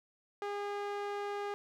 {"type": "tone with band-pass filter", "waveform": "sawtooth", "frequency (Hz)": 407.4, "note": "G#4", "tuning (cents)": -33, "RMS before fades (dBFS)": -38, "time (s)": [0.42, 1.54], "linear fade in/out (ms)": 0, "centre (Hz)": 820, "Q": 0.64, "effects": ["12-bit"]}